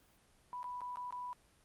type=tone with dropouts; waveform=sine; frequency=987.8 Hz; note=B5; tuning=in tune; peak=-40 dBFS; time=0.53-1.33 s; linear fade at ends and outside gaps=0 ms; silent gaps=0.63-0.642 / 0.807-0.816 / 0.958-0.971 / 1.107-1.125 s; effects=pink hiss -68 dBFS RMS until 1.64 s + Opus 24 kbps